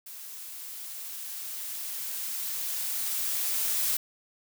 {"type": "noise with level ramp", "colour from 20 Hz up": "blue", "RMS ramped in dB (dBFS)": [-43, -27], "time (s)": [0.06, 3.97], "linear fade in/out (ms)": 5, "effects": []}